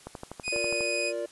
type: click train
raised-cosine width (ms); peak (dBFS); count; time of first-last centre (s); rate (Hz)
1; -23; 10; 0.07-0.808; 12.2
type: tone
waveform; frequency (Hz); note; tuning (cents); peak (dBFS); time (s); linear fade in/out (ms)
sawtooth; 2489; D#7; 0; -25; 0.43-1.13; 50
type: chord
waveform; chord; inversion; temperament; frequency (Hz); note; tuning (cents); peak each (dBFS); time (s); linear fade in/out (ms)
triangle; Bb major; second; just; 349.6 / 466.2 / 582.7; F4 / Bb4 / D5; +2 / 0 / -14; -34 / -34 / -30; 0.52-1.26; 5
effects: white hiss -53 dBFS RMS until 1.31 s + resampled to 24000 Hz